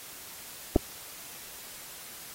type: clicks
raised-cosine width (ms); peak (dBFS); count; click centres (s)
2; -8; 2; 0.76 / 0.763
effects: white hiss -45 dBFS RMS until 2.34 s + AAC 48 kbps